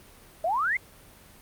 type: exponential sweep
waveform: sine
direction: up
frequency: 622.3 to 2183 Hz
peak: -23 dBFS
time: 0.44-0.77 s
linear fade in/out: 5 ms
effects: pink hiss -52 dBFS RMS until 1.41 s + Opus 32 kbps